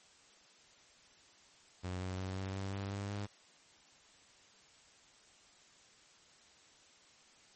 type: tone with pitch steps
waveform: sawtooth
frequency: 91.3 / 92.74 / 94.19 / 95.67 / 97.18 / 98.7 / 100.26 / 101.83 Hz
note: F#2 / F#2 / F#2 / G2 / G2 / G2 / G2 / G#2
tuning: -23 / +5 / +31 / -42 / -15 / +12 / +39 / -34 cents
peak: -34 dBFS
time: 1.83-3.27 s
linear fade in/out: 20 ms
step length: 180 ms
effects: white hiss -63 dBFS RMS until 7.55 s + MP3 32 kbps